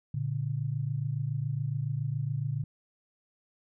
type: tone pair together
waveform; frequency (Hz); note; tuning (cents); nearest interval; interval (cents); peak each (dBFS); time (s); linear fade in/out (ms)
sine; 116.54 / 143.7; A#2 / D3; 0 / -37; major third; 363; -32 / -31; 0.14-2.64; 5
effects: none